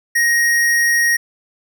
square tone, 1876 Hz, A#6, 11 cents sharp, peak -13 dBFS, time 0.15-1.17 s, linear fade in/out 10 ms, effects none

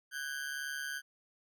40% pulse ring-modulated tone, 1568 Hz, G6, in tune, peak -33 dBFS, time 0.11-1.02 s, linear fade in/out 50 ms, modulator 71.1 Hz, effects none

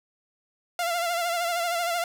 sawtooth tone with vibrato, 689 Hz, F5, 24 cents flat, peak -21 dBFS, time 0.79-2.04 s, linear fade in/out 2 ms, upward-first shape sine, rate 13 Hz, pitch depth 52 cents each way, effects none

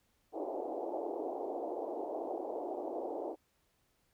pink band-pass noise, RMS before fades -39 dBFS, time 0.32-3.36 s, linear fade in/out 50 ms, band 310 to 820 Hz, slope 48 dB/octave, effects pink hiss -75 dBFS RMS until 4.13 s

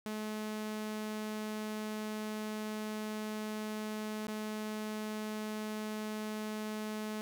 sawtooth tone with dropouts, 214.5 Hz, A3, 44 cents flat, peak -33 dBFS, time 0.06-7.21 s, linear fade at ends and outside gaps 0 ms, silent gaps 4.269-4.282 s, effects none

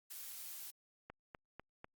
blue noise, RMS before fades -48 dBFS, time 0.1-0.71 s, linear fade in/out 10 ms
click train, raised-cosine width 0.5 ms, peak -34 dBFS, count 4, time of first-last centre 1.1-1.844 s, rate 4.03 Hz
effects Opus 48 kbps

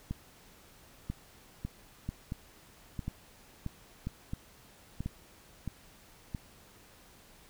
two click trains, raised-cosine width 5 ms, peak -23 / -22 dBFS, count 8 / 6, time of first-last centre 1.65-6.348 / 0.11-5.06 s, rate 1.49 / 1.01 Hz, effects pink hiss -58 dBFS RMS until 7.49 s

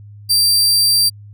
sawtooth tone, 4699 Hz, D8, in tune, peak -8 dBFS, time 0.29-1.1 s, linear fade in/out 20 ms, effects added 103 Hz sine -35 dBFS peak until 1.33 s

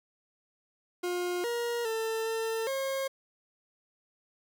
40% pulse tone with pitch steps, 355.8 / 473.7 / 446.6 / 449.3 / 539 Hz, F4 / A#4 / A4 / A4 / C#5, +32 / +28 / +26 / +36 / -49 cents, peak -29 dBFS, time 1.03-3.08 s, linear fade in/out 10 ms, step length 410 ms, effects 10-bit

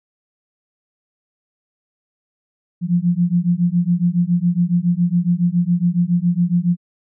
sine beating tone pair, 171.2 / 178.4 Hz, F3 / F3, -34 / +37 cents, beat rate 7.2 Hz, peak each -17 / -17 dBFS, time 2.81-6.77 s, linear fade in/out 50 ms, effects none

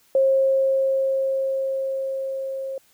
sine tone with level ramp, 536 Hz, C5, 42 cents sharp, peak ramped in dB -14 to -27 dBFS, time 0.15-2.78 s, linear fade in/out 2 ms, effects white hiss -59 dBFS RMS until 2.93 s

